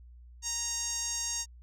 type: tone with band-pass filter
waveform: sawtooth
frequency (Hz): 932.3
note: A#5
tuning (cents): 0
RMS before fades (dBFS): -34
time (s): 0.42-1.46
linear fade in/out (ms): 50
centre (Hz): 6500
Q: 5.2
effects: added 60 Hz sine -49 dBFS peak until 1.62 s